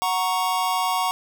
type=chord; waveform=square; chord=F# major; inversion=none; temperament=equal; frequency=740 / 932.3 / 1108.7 Hz; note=F#5 / A#5 / C#6; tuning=0 / 0 / 0 cents; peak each=-26 dBFS; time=0.02-1.11 s; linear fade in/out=0 ms; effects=none